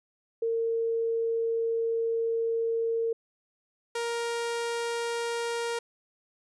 sine / sawtooth tone pair in turn, 457.2 / 468.4 Hz, A#4 / A#4, -34 / +8 cents, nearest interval unison, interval 42 cents, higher second, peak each -25 dBFS, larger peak neither, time 0.42-3.13 / 3.95-5.79 s, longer first, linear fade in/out 5 ms, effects resampled to 24000 Hz

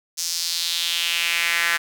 sawtooth tone with high-pass filter sweep, 170 Hz, F3, 46 cents flat, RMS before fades -23 dBFS, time 0.17-1.78 s, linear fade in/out 20 ms, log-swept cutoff 5800 to 1700 Hz, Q 2.8, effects none

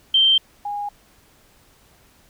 sine tone pair in turn, 3136 / 819.9 Hz, G7 / G#5, 0 / -22 cents, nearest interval octave + major seventh, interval 2322 cents, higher first, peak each -12 / -24 dBFS, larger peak first, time 0.14-0.38 / 0.65-0.89 s, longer neither, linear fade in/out 5 ms, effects pink hiss -55 dBFS RMS until 2.29 s

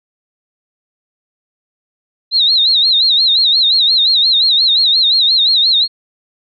sine tone with vibrato, 3951 Hz, B7, in tune, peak -8 dBFS, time 2.31-5.88 s, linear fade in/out 50 ms, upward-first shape sine, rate 5.7 Hz, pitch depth 140 cents each way, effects none

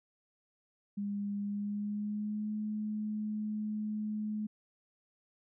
sine tone with pitch glide, 202.7 to 212.8 Hz, G#3 to G#3, -42 to +42 cents, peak -33 dBFS, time 0.97-4.47 s, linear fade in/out 10 ms, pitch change +84 cents, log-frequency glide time 1.4-2.53 s, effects none

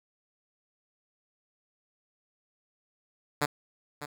5% pulse tone with echo, 146.83 Hz, D3, in tune, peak -13 dBFS, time 3.41-3.46 s, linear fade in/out 10 ms, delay 600 ms, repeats 1, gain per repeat -12 dB, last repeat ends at 4.06 s, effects none

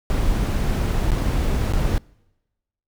brown noise with dropouts, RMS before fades -20 dBFS, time 0.1-1.98 s, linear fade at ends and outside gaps 0 ms, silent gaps 1.106-1.118 / 1.724-1.736 s, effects noise-tail reverb RT60 1.0 s tail -26 dB re dry

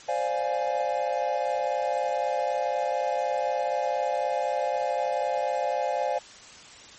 triangle chord, D half-diminished seventh, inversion third, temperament equal, 523.3 / 587.3 / 698.5 / 830.6 Hz, C5 / D5 / F5 / Ab5, 0 / 0 / 0 / 0 cents, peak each -28 dBFS, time 0.08-6.19 s, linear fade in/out 10 ms, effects white hiss -47 dBFS RMS until 6.98 s + MP3 32 kbps

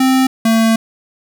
square tone pair in turn, 261.6 / 224.9 Hz, C4 / A3, 0 / +38 cents, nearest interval minor third, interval 262 cents, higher first, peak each -10 dBFS, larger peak neither, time 0-0.27 / 0.45-0.76 s, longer second, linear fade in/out 5 ms, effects none

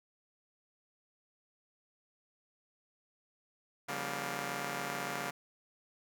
5% pulse chord, G half-diminished seventh, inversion second, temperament just, 141.12 / 176.4 / 196 / 235.2 Hz, Db3 / F3 / G3 / Bb3, +31 / +18 / 0 / +16 cents, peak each -30 / -34 / -31 / -32 dBFS, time 3.88-5.31 s, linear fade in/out 10 ms, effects none

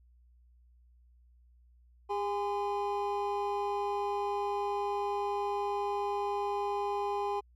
triangle tone cluster, 404.5 / 819 / 1025 Hz, G#4 / G#5 / C6, -46 / -24 / -36 cents, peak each -32 / -32 / -36 dBFS, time 2.09-7.41 s, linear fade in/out 20 ms, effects added 60 Hz sine -59 dBFS peak until 7.55 s

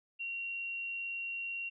sine tone, 2749 Hz, F7, 28 cents flat, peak -36 dBFS, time 0.19-1.7 s, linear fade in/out 20 ms, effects none

